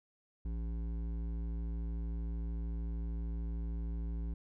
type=tone with hard clipping; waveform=sine; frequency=56.6 Hz; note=A1; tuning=50 cents sharp; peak=-37 dBFS; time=0.45-4.34 s; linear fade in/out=5 ms; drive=11 dB; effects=none